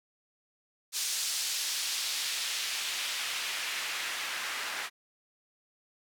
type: noise with band-pass filter sweep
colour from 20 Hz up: white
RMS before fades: -34 dBFS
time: 0.92-4.9 s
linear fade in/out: 50 ms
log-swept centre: 5500 to 1600 Hz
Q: 1
effects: none